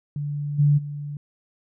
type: tone with level steps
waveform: sine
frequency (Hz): 145.6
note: D3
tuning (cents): -15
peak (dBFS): -25 / -14 / -29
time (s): 0.16-1.17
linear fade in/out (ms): 2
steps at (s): 0.58 / 0.77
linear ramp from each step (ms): 20
effects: none

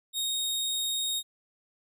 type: tone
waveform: sawtooth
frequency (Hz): 3729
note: A#7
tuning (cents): 0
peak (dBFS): -25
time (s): 0.13-1.23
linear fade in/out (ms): 50
effects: none

